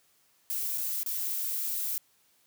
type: noise with dropouts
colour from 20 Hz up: violet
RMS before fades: -32 dBFS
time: 0.5-1.98 s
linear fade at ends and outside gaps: 0 ms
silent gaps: 0.775-0.781 / 1.032-1.062 s
effects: white hiss -67 dBFS RMS until 2.46 s + high-pass 60 Hz 12 dB/octave